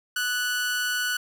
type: tone with amplitude modulation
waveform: sawtooth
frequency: 1480 Hz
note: F#6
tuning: in tune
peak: -19 dBFS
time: 0.16-1.17 s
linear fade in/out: 5 ms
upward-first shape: sine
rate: 234 Hz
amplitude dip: 40%
effects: none